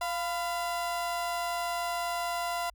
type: tone pair together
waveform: 35% pulse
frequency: 694 / 1004.6 Hz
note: F5 / B5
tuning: -11 / +29 cents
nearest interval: tritone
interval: 640 cents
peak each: -30 / -33 dBFS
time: 0.01-2.7 s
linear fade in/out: 5 ms
effects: added 50 Hz sine -56 dBFS peak until 2.74 s